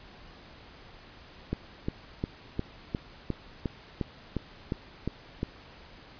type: click train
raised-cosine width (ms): 3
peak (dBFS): -16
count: 12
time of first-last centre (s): 1.53-5.431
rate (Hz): 2.82
effects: pink hiss -51 dBFS RMS until 6.19 s + resampled to 11025 Hz